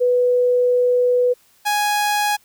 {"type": "tone pair in turn", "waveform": ["sine", "sawtooth"], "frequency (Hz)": [493.9, 830.6], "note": ["B4", "G#5"], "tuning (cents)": [0, 0], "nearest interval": "major sixth", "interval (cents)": 900, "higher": "second", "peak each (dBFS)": -13, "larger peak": "neither", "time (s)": [[0, 1.34], [1.65, 2.37]], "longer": "first", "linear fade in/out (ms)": 20, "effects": ["white hiss -56 dBFS RMS until 2.44 s"]}